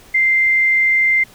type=tone; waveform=sine; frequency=2089 Hz; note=C7; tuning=3 cents flat; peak=-11 dBFS; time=0.14-1.24 s; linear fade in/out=10 ms; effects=pink hiss -45 dBFS RMS until 1.34 s